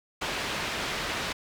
white low-pass noise, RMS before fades -32 dBFS, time 0.21-1.33 s, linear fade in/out 10 ms, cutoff 3100 Hz, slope 12 dB/octave, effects none

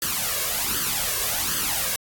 white noise with flanger, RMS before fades -25 dBFS, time 0.02-1.96 s, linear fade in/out 2 ms, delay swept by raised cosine 0.63 to 1.83 ms, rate 1.3 Hz, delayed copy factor +0.7, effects AAC 64 kbps

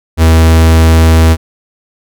45% pulse tone, 81 Hz, E2, 30 cents flat, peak -3 dBFS, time 0.17-1.37 s, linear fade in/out 50 ms, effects none

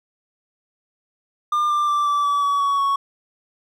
triangle tone with pitch steps, 1200 / 1186.9 / 1173.9 / 1161.1 / 1148.5 / 1135.9 / 1123.5 / 1111.3 Hz, D6 / D6 / D6 / D6 / D6 / C#6 / C#6 / C#6, +37 / +18 / -1 / -20 / -39 / +42 / +23 / +4 cents, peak -15 dBFS, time 1.52-2.96 s, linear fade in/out 5 ms, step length 180 ms, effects none

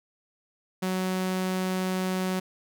sawtooth tone, 186 Hz, F#3, 9 cents sharp, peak -22 dBFS, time 0.82-2.4 s, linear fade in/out 10 ms, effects none

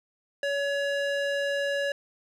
square tone with band-pass filter, 564 Hz, C#5, 30 cents sharp, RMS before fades -28 dBFS, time 0.43-1.92 s, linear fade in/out 2 ms, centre 1500 Hz, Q 0.76, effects none

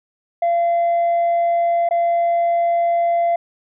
sine tone with dropouts, 685 Hz, F5, 34 cents flat, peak -12 dBFS, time 0.42-3.36 s, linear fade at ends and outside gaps 5 ms, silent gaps 1.89-1.909 s, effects tanh soft clip ceiling -13 dBFS

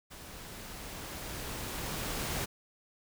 pink noise with level ramp, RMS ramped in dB -48 to -34 dBFS, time 0.1-2.46 s, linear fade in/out 20 ms, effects none

